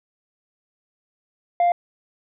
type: tone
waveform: sine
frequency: 698.5 Hz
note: F5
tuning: in tune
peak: -12 dBFS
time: 1.6-1.72 s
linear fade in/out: 2 ms
effects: tanh soft clip ceiling -14 dBFS